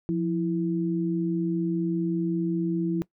sine tone pair together, 174.61 / 329.6 Hz, F3 / E4, 0 / 0 cents, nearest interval major seventh, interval 1100 cents, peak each -26 dBFS, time 0.09-3.02 s, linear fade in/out 0 ms, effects noise-tail reverb RT60 0.1 s tail -20 dB re dry

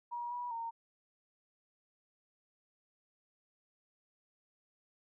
sine tone with pitch steps, 956 / 972 / 920 Hz, A#5 / B5 / A#5, +43 / -28 / -23 cents, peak -37 dBFS, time 0.11-0.71 s, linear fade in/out 20 ms, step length 200 ms, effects none

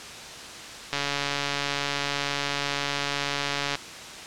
click train, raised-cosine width 0.2 ms, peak -9 dBFS, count 402, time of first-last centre 0.93-3.754 s, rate 142 Hz, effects white hiss -39 dBFS RMS until 4.26 s + low-pass 6000 Hz 12 dB/octave

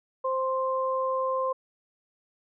sine tone pair together, 523.3 / 1048.1 Hz, C5 / C6, 0 / +3 cents, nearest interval octave, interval 1203 cents, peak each -27 / -28 dBFS, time 0.24-1.53 s, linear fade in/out 10 ms, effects none

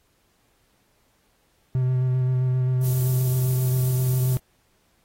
triangle tone with vibrato, 127.9 Hz, C3, 39 cents flat, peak -17 dBFS, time 1.75-4.37 s, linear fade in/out 0 ms, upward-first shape square, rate 7.6 Hz, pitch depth 13 cents each way
violet noise, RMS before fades -32 dBFS, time 2.81-4.39 s, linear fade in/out 50 ms
effects pink hiss -66 dBFS RMS until 5.04 s + AAC 48 kbps

